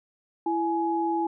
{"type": "tone pair together", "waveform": "sine", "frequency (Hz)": [333.7, 840], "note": ["E4", "G#5"], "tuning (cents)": [21, 19], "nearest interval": "octave + major third", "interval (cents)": 1598, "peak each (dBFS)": -26, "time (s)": [0.46, 1.27], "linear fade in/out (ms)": 5, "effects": []}